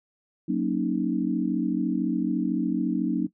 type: chord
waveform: sine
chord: D# minor seventh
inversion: first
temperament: equal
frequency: 185 / 233.1 / 277.2 / 311.1 Hz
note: F#3 / A#3 / C#4 / D#4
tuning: 0 / 0 / 0 / 0 cents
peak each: -28 dBFS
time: 0.48-3.27 s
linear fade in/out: 10 ms
effects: noise-tail reverb RT60 0.1 s tail -17 dB re dry